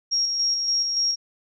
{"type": "tone with tremolo", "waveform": "sine", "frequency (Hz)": 5588, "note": "F8", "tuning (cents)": 0, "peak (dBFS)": -19, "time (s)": [0.11, 1.16], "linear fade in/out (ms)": 20, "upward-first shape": "square", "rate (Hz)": 3.5, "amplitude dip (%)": 35, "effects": []}